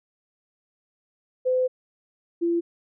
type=tone pair in turn; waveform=sine; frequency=510 / 340.4 Hz; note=C5 / F4; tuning=-44 / -44 cents; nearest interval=perfect fifth; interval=700 cents; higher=first; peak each=-19 / -20 dBFS; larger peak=first; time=1.45-1.68 / 2.41-2.61 s; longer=first; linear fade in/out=20 ms; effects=none